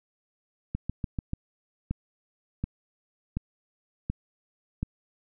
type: two click trains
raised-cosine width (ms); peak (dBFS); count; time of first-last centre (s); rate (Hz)
5; -17 / -16; 5 / 5; 0.75-1.334 / 1.91-4.83; 6.85 / 1.37
effects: none